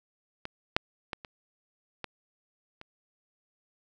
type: clicks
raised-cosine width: 0.3 ms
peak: -20 / -6 / -17 / -26 / -19 / -28 dBFS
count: 6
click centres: 0.454 / 0.765 / 1.132 / 1.248 / 2.043 / 2.814 s
effects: none